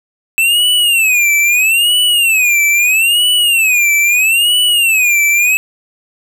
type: tone with vibrato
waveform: square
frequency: 2625 Hz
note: E7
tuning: 8 cents flat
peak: -9 dBFS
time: 0.38-5.57 s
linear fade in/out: 0 ms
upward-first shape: sine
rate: 0.77 Hz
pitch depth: 210 cents each way
effects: none